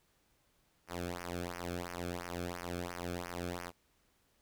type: tone with flanger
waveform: sawtooth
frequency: 87.7 Hz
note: F2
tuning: 8 cents sharp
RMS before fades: -41 dBFS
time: 0.87-3.72 s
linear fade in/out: 50 ms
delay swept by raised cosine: 0.25 to 1.06 ms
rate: 2.9 Hz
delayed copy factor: -1
effects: pink hiss -73 dBFS RMS until 4.41 s